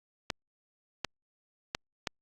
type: clicks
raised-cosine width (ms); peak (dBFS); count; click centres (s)
0.2; -13; 4; 0.302 / 1.047 / 1.749 / 2.072
effects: Opus 48 kbps